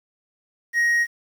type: tone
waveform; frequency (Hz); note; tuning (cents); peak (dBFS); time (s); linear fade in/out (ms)
triangle; 1881; A#6; +15; -15; 0.73-1.07; 50
effects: 8-bit